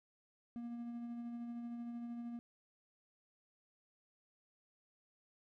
triangle tone with tremolo, 236.6 Hz, A#3, 26 cents sharp, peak -39 dBFS, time 0.56-2.39 s, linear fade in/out 0 ms, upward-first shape sine, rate 13 Hz, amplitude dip 30%, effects none

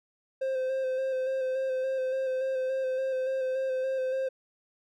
triangle tone with vibrato, 523.3 Hz, C5, in tune, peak -25 dBFS, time 0.41-4.29 s, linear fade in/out 10 ms, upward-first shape square, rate 3.5 Hz, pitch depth 20 cents each way, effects none

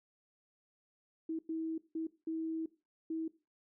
sine tone bursts at uneven times, 322.7 Hz, E4, 37 cents flat, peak -34 dBFS, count 5, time 1.29-1.39 / 1.49-1.78 / 1.95-2.07 / 2.27-2.66 / 3.1-3.28 s, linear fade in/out 5 ms, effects noise-tail reverb RT60 0.3 s tail -18 dB re dry

